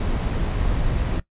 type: noise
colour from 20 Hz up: brown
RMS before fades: -22 dBFS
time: 0-1.2 s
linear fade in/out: 5 ms
effects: noise-tail reverb RT60 0.1 s tail -17 dB re dry + resampled to 8000 Hz